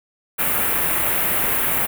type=band-stop noise; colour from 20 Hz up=white; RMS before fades=-20 dBFS; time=0.38-1.87 s; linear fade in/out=20 ms; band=2600 to 11000 Hz; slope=24 dB/octave; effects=none